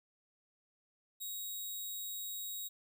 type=tone; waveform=5% pulse; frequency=3800 Hz; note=A#7; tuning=33 cents sharp; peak=-32 dBFS; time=1.2-2.69 s; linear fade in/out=20 ms; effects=none